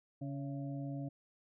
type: harmonic tone with a mistuned harmonic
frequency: 140 Hz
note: C#3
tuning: 18 cents sharp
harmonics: 1 / 2 / 4 / 5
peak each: -40 / -42 / -52 / -52 dBFS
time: 0.21-1.09 s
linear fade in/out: 10 ms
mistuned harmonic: 5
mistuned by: -58 cents
effects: none